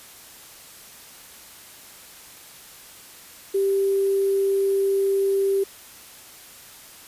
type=tone with sample-and-hold; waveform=sine; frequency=392 Hz; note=G4; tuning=in tune; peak=-18 dBFS; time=3.54-5.64 s; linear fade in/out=10 ms; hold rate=11025 Hz; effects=white hiss -45 dBFS RMS until 7.07 s + resampled to 32000 Hz